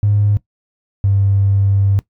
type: tone pair in turn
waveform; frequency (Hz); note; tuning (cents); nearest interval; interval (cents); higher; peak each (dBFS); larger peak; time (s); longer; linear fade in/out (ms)
triangle; 103 / 98.81; G#2 / G2; -14 / +14; minor second; 72; first; -7; neither; 0.03-0.37 / 1.04-1.99; second; 0
effects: noise-tail reverb RT60 0.1 s tail -20 dB re dry + tanh soft clip ceiling -7 dBFS